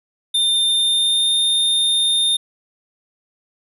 square tone with pitch glide, 3607 to 3638 Hz, A7 to A#7, +42 to -43 cents, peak -15 dBFS, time 0.34-2.37 s, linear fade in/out 10 ms, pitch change +15 cents, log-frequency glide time 0.68-1.32 s, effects none

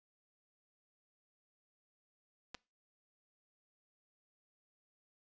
clicks, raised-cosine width 0.2 ms, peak -28 dBFS, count 2, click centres 2.545 / 2.549 s, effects noise-tail reverb RT60 0.3 s tail -24 dB re dry + resampled to 16000 Hz

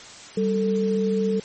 sine tone pair together, 194.9 / 443.5 Hz, G3 / A4, -10 / +14 cents, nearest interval octave + major second, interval 1424 cents, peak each -22 dBFS, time 0.37-1.4 s, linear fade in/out 5 ms, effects white hiss -42 dBFS RMS until 1.44 s + MP3 32 kbps

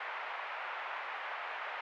pink band-pass noise, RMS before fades -41 dBFS, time 0-1.81 s, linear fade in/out 5 ms, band 730 to 2400 Hz, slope 24 dB/octave, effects none

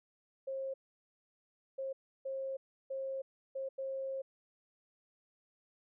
sine tone bursts at uneven times, 536 Hz, C5, 42 cents sharp, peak -36 dBFS, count 6, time 0.47-0.74 / 1.78-1.93 / 2.25-2.57 / 2.9-3.22 / 3.55-3.69 / 3.78-4.22 s, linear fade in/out 10 ms, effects none

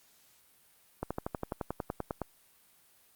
slowing click train, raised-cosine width 1 ms, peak -19 dBFS, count 14, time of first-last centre 1.03-2.217 s, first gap 76 ms, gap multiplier 1.03, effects white hiss -64 dBFS RMS until 3.15 s + Opus 48 kbps

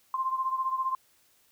sine beating tone pair, 1046.5 / 1061.5 Hz, C6 / C6, 0 / +25 cents, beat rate 15 Hz, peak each -28 / -33 dBFS, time 0.14-0.95 s, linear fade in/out 2 ms, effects white hiss -65 dBFS RMS until 1.51 s

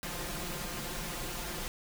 pink noise with comb filter, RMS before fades -38 dBFS, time 0.03-1.68 s, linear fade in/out 0 ms, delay 5.7 ms, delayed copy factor +0.7, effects none

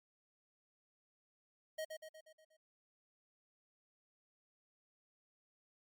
square tone with echo, 629 Hz, D#5, 19 cents sharp, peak -40 dBFS, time 1.78-1.85 s, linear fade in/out 10 ms, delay 120 ms, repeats 6, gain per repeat -5 dB, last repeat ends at 2.57 s, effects Opus 48 kbps

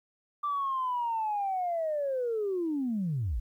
sine linear sweep, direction down, 1180 to 44.63 Hz, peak -27 dBFS, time 0.43-3.4 s, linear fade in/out 10 ms, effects tanh soft clip ceiling -23 dBFS + 11-bit

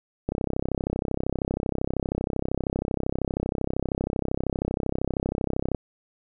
click train, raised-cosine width 2 ms, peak -12 dBFS, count 180, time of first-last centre 0.29-5.747 s, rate 32.8 Hz, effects none

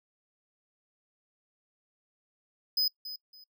square tone with echo, 5020 Hz, D#8, 15 cents sharp, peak -25 dBFS, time 2.77-2.88 s, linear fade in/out 5 ms, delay 280 ms, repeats 2, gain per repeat -13 dB, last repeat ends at 3.44 s, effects noise-tail reverb RT60 0.1 s tail -20 dB re dry

